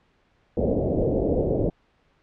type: low-pass noise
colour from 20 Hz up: white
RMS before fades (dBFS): -23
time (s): 0.57-1.7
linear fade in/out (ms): 5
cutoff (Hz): 600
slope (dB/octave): 48
effects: pink hiss -64 dBFS RMS until 2.22 s + low-pass 3000 Hz 12 dB/octave

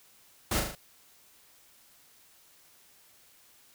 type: noise with echo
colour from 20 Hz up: pink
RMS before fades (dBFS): -29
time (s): 0.51-0.6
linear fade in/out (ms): 5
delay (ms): 38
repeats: 4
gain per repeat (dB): -4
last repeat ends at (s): 0.752
effects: white hiss -60 dBFS RMS until 3.74 s

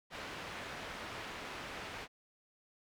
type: low-pass noise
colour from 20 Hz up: white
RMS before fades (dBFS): -45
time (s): 0.1-2.08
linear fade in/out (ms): 50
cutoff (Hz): 2300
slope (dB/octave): 12
effects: none

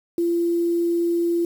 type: tone with quantisation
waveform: sine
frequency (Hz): 341.8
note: F4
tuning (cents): -37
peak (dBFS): -18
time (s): 0.18-1.45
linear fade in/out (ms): 2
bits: 7
effects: none

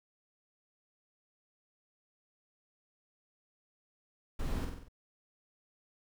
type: noise with echo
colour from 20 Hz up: brown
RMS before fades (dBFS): -35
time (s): 4.39-4.65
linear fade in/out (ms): 5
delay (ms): 47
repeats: 5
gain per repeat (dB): -4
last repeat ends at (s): 4.885
effects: none

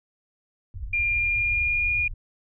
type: low-pass noise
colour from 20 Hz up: pink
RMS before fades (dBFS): -34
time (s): 0.74-2.14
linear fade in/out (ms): 2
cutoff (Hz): 100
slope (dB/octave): 48
type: tone with pitch glide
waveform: sine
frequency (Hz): 2400 to 2431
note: D7 to D#7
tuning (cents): +37 to -41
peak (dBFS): -21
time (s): 0.93-2.08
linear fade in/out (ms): 5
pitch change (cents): +22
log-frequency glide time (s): 1.12-1.92
effects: none

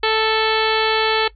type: harmonic tone with a mistuned harmonic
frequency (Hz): 440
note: A4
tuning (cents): 0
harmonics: 1 / 2 / 3 / 4 / 5 / 6 / 7 / 8 / 9 / 10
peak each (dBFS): -19 / -22 / -24 / -25 / -26 / -27 / -27 / -28 / -29 / -29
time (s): 0.03-1.28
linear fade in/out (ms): 5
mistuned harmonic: 8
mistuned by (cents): -44
effects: noise-tail reverb RT60 0.1 s tail -18 dB re dry + added 50 Hz sine -44 dBFS peak until 1.35 s

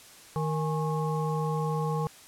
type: harmonic tone with a mistuned harmonic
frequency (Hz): 155.56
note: D#3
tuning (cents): 0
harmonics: 1 / 3 / 5 / 7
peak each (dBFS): -28 / -33 / -35 / -36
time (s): 0.36-2.07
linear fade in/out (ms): 0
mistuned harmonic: 5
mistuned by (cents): +110
effects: white hiss -51 dBFS RMS until 2.27 s + low-pass 11000 Hz 12 dB/octave

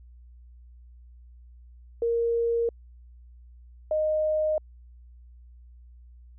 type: tone pair in turn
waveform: sine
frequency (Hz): 466.2 / 618.2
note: A#4 / D#5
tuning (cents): 0 / -11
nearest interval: perfect fourth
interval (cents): 489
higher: second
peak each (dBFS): -22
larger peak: neither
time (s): 2.02-2.69 / 3.91-4.58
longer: neither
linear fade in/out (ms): 2
effects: added 60 Hz sine -47 dBFS peak until 6.38 s

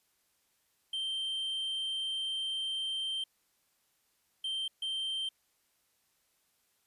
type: tone bursts at uneven times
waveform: triangle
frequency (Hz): 3136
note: G7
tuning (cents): 0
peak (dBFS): -31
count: 3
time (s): 0.93-3.24 / 4.44-4.68 / 4.82-5.29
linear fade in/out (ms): 5
effects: white hiss -74 dBFS RMS until 6.86 s + resampled to 32000 Hz

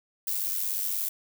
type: noise with amplitude modulation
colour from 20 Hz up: violet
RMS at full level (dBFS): -27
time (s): 0.27-1.09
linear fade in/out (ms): 5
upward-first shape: sine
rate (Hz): 96.5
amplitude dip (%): 60
effects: none

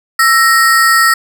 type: ring-modulated tone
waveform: square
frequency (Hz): 1600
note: G6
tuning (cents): +35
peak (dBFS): -4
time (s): 0.19-1.14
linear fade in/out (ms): 5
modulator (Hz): 271
effects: none

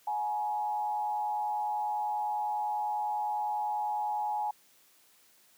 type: tone with frequency modulation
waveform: sine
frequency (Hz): 840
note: G#5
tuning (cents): +19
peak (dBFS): -29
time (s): 0.07-4.51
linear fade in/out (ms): 5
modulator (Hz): 110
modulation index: 0.59
effects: white hiss -63 dBFS RMS until 5.57 s + high-pass 150 Hz 12 dB/octave

